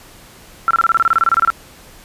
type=tone bursts; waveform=sine; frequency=1350 Hz; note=E6; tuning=41 cents sharp; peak=-9 dBFS; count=16; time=0.68-1.502 s; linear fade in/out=0 ms; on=27 ms; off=26 ms; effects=pink hiss -42 dBFS RMS until 2.04 s + resampled to 32000 Hz